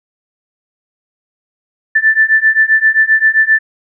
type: beating tone pair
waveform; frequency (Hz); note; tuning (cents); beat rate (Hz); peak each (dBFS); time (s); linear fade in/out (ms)
sine; 1760 / 1767.6; A6 / A6; 0 / +7; 7.6; -11 / -10; 1.95-3.59; 10
effects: none